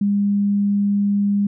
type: tone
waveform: sine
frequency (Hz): 202.3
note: G#3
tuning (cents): -45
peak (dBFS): -15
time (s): 0.01-1.47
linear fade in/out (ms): 5
effects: none